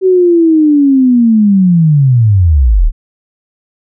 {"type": "linear sweep", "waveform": "sine", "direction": "down", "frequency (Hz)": [381.2, 30.32], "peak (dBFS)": -4, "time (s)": [0.01, 2.92], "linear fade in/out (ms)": 50, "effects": []}